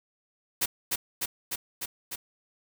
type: noise with echo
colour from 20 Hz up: white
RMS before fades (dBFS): -26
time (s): 0.61-0.66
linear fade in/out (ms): 10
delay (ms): 300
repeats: 5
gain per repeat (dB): -2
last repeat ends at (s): 2.16
effects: none